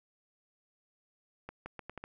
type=accelerating click train; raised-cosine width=0.5 ms; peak=-27 dBFS; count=6; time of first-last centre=1.49-2.04 s; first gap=170 ms; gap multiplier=0.78; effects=none